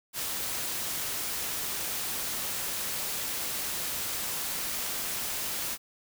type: noise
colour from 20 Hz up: white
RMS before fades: -33 dBFS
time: 0.13-5.78 s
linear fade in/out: 50 ms
effects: none